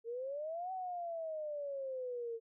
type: exponential two-way sweep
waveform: sine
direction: up then down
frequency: 451.1 to 760 to 451.1 Hz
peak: -38 dBFS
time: 0.04-2.4 s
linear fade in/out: 50 ms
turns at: 0.72 s
effects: none